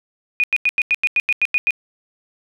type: tone bursts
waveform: sine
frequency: 2466 Hz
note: D#7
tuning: 16 cents flat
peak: -13 dBFS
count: 11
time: 0.4-1.707 s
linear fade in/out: 0 ms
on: 37 ms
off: 90 ms
effects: none